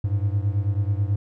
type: beating tone pair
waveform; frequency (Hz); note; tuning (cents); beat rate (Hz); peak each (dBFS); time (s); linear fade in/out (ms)
triangle; 98 / 107.2; G2 / A2; 0 / -45; 9.2; -20 / -23; 0.04-1.16; 5
effects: none